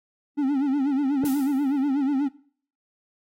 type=tone with vibrato; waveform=triangle; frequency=277.2 Hz; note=C#4; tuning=in tune; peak=-18 dBFS; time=0.37-2.29 s; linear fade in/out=20 ms; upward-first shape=sine; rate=8.2 Hz; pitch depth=110 cents each way
type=noise with exponential decay; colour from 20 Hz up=blue; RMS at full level=-33 dBFS; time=1.25-1.9 s; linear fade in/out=1 ms; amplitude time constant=140 ms
effects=noise-tail reverb RT60 0.5 s tail -20 dB re dry + AAC 48 kbps